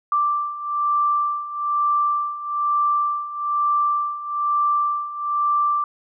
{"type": "beating tone pair", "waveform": "sine", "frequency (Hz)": [1174.7, 1175.8], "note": ["D6", "D6"], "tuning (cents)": [0, 2], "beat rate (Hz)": 1.1, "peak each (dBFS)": [-24, -20], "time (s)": [0.12, 5.84], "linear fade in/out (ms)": 2, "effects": []}